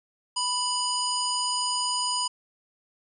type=harmonic tone; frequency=987.8 Hz; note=B5; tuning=in tune; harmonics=1 / 3 / 5 / 7 / 9; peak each=-29 / -33 / -29 / -34 / -34 dBFS; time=0.36-2.28 s; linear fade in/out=10 ms; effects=none